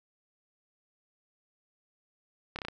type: slowing click train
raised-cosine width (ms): 0.3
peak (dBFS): -20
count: 5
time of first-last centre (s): 2.56-2.684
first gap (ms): 28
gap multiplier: 1.07
effects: none